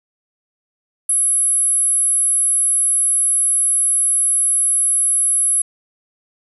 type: tone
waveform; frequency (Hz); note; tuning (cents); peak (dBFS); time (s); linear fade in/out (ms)
sine; 10860; F9; -50; -13; 1.09-5.62; 5
effects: 8-bit